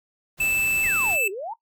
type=noise; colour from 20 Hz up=pink; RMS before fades=-38 dBFS; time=0.37-1.18 s; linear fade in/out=50 ms
type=tone; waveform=square; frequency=2637 Hz; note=E7; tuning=in tune; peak=-21 dBFS; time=0.4-1.28 s; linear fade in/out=5 ms
type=exponential two-way sweep; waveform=sine; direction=down then up; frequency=2242 to 365.3 to 961 Hz; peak=-29 dBFS; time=0.83-1.54 s; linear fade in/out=10 ms; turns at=1.3 s
type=noise with exponential decay; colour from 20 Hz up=brown; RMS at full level=-32 dBFS; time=0.85-0.93 s; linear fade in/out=1 ms; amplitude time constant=17 ms
effects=noise-tail reverb RT60 0.1 s tail -18 dB re dry